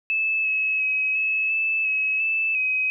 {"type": "tone with pitch steps", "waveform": "sine", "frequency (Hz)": [2616, 2577, 2548, 2587, 2626, 2566, 2631, 2530], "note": ["E7", "E7", "D#7", "E7", "E7", "E7", "E7", "D#7"], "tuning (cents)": [-14, -40, 41, -33, -7, -47, -4, 28], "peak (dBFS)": -20, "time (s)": [0.1, 2.9], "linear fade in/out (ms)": 0, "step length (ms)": 350, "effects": []}